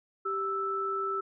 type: tone pair together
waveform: sine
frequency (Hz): 391.2 / 1318.5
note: G4 / E6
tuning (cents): -4 / 0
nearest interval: octave + major sixth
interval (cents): 2104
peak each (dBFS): -34 / -30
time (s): 0.25-1.21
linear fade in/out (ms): 10
effects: none